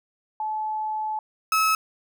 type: tone pair in turn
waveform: sine / 35% pulse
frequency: 863 / 1293 Hz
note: A5 / E6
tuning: -34 / -34 cents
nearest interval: perfect fifth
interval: 700 cents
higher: second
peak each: -25 / -17 dBFS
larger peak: second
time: 0.4-1.19 / 1.52-1.75 s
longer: first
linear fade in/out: 2 ms
effects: none